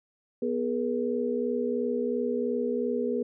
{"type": "tone cluster", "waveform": "sine", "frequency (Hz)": [245, 417.8, 480.7], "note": ["B3", "G#4", "B4"], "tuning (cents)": [-14, 10, -47], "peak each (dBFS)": -30, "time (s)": [0.42, 3.23], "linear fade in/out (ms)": 5, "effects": []}